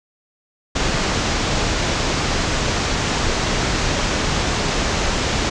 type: low-pass noise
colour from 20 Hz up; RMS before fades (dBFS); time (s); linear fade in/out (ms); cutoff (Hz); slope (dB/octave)
pink; -20; 0.75-5.5; 10; 7200; 48
effects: none